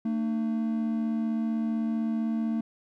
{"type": "tone pair together", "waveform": "triangle", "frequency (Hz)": [225.3, 301], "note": ["A3", "D4"], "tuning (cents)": [41, 43], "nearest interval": "perfect fourth", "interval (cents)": 502, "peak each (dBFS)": [-24, -33], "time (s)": [0.05, 2.61], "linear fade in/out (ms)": 5, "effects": []}